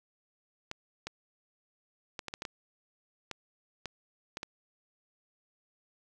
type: clicks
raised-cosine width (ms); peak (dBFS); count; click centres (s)
0.2; -20; 11; 0.714 / 1.07 / 2.192 / 2.283 / 2.339 / 2.421 / 2.452 / 3.313 / 3.857 / 4.371 / 4.431
effects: none